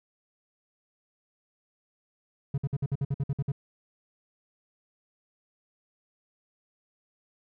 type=tone bursts; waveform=triangle; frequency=138.59 Hz; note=C#3; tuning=in tune; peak=-23 dBFS; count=11; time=2.54-3.519 s; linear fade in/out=5 ms; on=39 ms; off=55 ms; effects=none